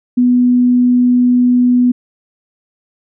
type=tone; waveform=sine; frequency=246.9 Hz; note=B3; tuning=in tune; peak=-7 dBFS; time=0.17-1.92 s; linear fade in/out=10 ms; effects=none